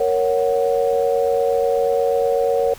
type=chord; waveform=sine; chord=F# major; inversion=first; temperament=equal; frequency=466.2 / 554.4 / 740 Hz; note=A#4 / C#5 / F#5; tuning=0 / 0 / 0 cents; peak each=-18 / -19 / -24 dBFS; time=0-2.74 s; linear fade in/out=5 ms; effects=pink hiss -41 dBFS RMS until 2.78 s